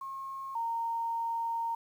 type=tone pair in turn; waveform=sine; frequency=1079 / 922.1 Hz; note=C#6 / A#5; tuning=-47 / -19 cents; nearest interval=minor third; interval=272 cents; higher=first; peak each=-37 / -30 dBFS; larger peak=second; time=0.01-0.55 / 0.55-1.75 s; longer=second; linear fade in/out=5 ms; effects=10-bit